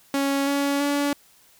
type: tone with pitch steps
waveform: sawtooth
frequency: 277.2 / 281.6 / 286 Hz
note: C#4 / C#4 / D4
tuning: 0 / +27 / -46 cents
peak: -17 dBFS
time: 0.14-1.13 s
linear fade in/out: 2 ms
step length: 330 ms
effects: white hiss -56 dBFS RMS until 1.59 s